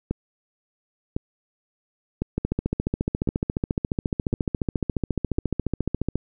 two click trains, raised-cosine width 3 ms, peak -11 / -10 dBFS, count 6 / 55, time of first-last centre 0.11-5.384 / 2.38-6.156 s, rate 0.948 / 14.3 Hz, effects none

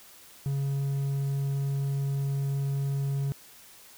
triangle tone, 138.59 Hz, C#3, in tune, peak -24 dBFS, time 0.46-3.32 s, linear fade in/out 0 ms, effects white hiss -52 dBFS RMS until 3.97 s

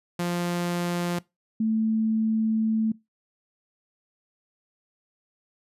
sawtooth / sine tone pair in turn, 174.61 / 220.6 Hz, F3 / A3, 0 / +5 cents, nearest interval major third, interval 405 cents, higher second, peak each -21 dBFS, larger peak neither, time 0.19-1.19 / 1.6-2.92 s, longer second, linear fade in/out 5 ms, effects noise-tail reverb RT60 0.2 s tail -21 dB re dry + resampled to 32000 Hz

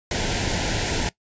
pink band-stop noise, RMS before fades -24 dBFS, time 0.11-1.09 s, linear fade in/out 2 ms, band 1000 to 1400 Hz, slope 96 dB/octave, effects noise-tail reverb RT60 0.1 s tail -20 dB re dry + resampled to 16000 Hz

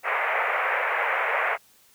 white band-pass noise, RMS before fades -25 dBFS, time 0.03-1.58 s, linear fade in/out 50 ms, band 470 to 2300 Hz, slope 48 dB/octave, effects white hiss -58 dBFS RMS until 1.94 s

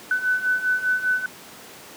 sine beating tone pair, 1500 / 1505 Hz, F#6 / F#6, +23 / +29 cents, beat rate 5 Hz, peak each -25 / -21 dBFS, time 0.11-1.26 s, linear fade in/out 2 ms, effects pink hiss -42 dBFS RMS until 1.96 s + high-pass 200 Hz 12 dB/octave

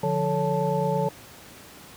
sine tone cluster, 147.1 / 176.1 / 438.6 / 559 / 878 Hz, D3 / F3 / A4 / C#5 / A5, +3 / +15 / -6 / +14 / -4 cents, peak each -28 dBFS, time 0.03-1.09 s, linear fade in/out 5 ms, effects pink hiss -46 dBFS RMS until 1.96 s + high-pass 80 Hz 12 dB/octave

